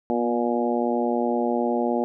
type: harmonic tone with a mistuned harmonic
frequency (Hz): 119.3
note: A#2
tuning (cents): +41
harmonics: 2 / 3 / 4 / 5 / 6 / 7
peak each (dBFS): -25 / -27 / -28 / -29 / -30 / -30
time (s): 0.1-2.04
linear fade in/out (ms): 0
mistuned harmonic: 2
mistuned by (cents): +20
effects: none